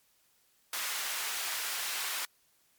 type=high-pass noise; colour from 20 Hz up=pink; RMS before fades=-35 dBFS; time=0.73-2.25 s; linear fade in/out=2 ms; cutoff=1300 Hz; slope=12 dB/octave; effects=white hiss -69 dBFS RMS until 2.78 s + MP3 96 kbps